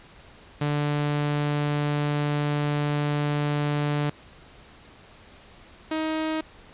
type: tone pair in turn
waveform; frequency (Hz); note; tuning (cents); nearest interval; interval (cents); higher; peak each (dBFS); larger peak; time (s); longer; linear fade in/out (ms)
sawtooth; 146.83 / 315; D3 / D#4; 0 / +21; octave + minor second; 1321; second; -19 / -21; first; 0.61-4.1 / 5.91-6.41; first; 5
effects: pink hiss -50 dBFS RMS until 6.73 s + resampled to 8000 Hz